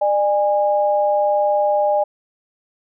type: tone pair together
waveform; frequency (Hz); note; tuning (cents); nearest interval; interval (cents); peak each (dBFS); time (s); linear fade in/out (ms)
sine; 600 / 821.3; D5 / G#5; +37 / -20; perfect fourth; 543; -16 / -18; 0.01-2.04; 10
effects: none